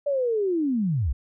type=linear sweep; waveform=sine; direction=down; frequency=585 to 51.91 Hz; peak=-21 dBFS; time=0.06-1.13 s; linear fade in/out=10 ms; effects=none